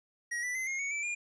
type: tone with pitch steps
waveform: square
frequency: 1900 / 1977.3 / 2058 / 2141 / 2228 / 2319 / 2413 Hz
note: A#6 / B6 / C7 / C7 / C#7 / D7 / D7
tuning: +33 / +2 / -29 / +39 / +8 / -22 / +46 cents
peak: -33 dBFS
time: 0.31-1.15 s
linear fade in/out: 10 ms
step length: 120 ms
effects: resampled to 22050 Hz + 12-bit